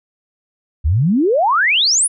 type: exponential sweep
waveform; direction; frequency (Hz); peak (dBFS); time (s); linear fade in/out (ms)
sine; up; 67 to 10548; -11; 0.84-2.08; 20
effects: none